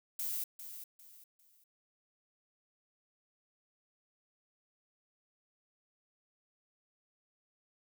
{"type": "noise with echo", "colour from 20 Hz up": "violet", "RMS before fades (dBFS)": -37, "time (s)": [0.19, 0.44], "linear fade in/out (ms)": 5, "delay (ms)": 400, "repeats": 3, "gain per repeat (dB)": -10, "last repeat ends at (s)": 1.64, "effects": []}